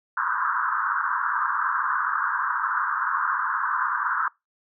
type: band-pass noise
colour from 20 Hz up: white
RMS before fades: -25 dBFS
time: 0.17-4.28 s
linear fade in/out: 2 ms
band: 960 to 1600 Hz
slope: 96 dB/octave
effects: noise-tail reverb RT60 0.2 s tail -24 dB re dry